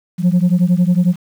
sine beating tone pair, 173.4 / 184.4 Hz, F3 / F#3, -12 / -6 cents, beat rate 11 Hz, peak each -11 / -12 dBFS, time 0.18-1.16 s, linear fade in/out 50 ms, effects tanh soft clip ceiling -7 dBFS + 7-bit

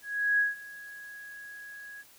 sine tone with ADSR envelope, 1661.2 Hz, G#6, in tune, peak -21 dBFS, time 0.02-2.04 s, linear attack 370 ms, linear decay 160 ms, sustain -21 dB, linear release 38 ms, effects white hiss -57 dBFS RMS until 2.18 s

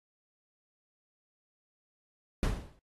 brown noise with exponential decay, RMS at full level -24 dBFS, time 2.43-2.79 s, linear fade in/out 1 ms, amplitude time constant 77 ms, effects AAC 32 kbps

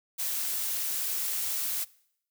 blue noise, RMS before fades -31 dBFS, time 0.18-1.85 s, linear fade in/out 20 ms, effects noise-tail reverb RT60 0.7 s tail -22 dB re dry

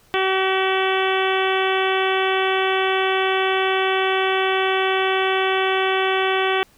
harmonic tone, 380.6 Hz, F#4, 49 cents sharp, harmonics 1 / 2 / 3 / 4 / 5 / 6 / 7 / 8 / 9, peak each -21 / -24 / -26 / -27 / -28 / -29 / -29 / -30 / -31 dBFS, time 0.14-6.63 s, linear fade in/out 0 ms, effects pink hiss -55 dBFS RMS until 6.77 s

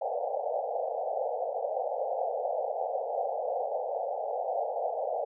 white band-pass noise, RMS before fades -32 dBFS, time 0.01-5.25 s, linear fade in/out 10 ms, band 470 to 800 Hz, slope 96 dB/octave, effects none

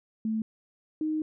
sine tone pair in turn, 220 / 310.5 Hz, A3 / D#4, 0 / -3 cents, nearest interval tritone, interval 597 cents, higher second, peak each -26 dBFS, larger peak neither, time 0.25-0.42 / 1.01-1.22 s, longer second, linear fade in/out 2 ms, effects none

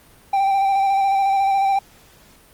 triangle tone with vibrato, 784 Hz, G5, in tune, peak -13 dBFS, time 0.33-1.79 s, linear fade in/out 5 ms, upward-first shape square, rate 14 Hz, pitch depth 19 cents each way, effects pink hiss -50 dBFS RMS until 2.53 s + Opus 32 kbps

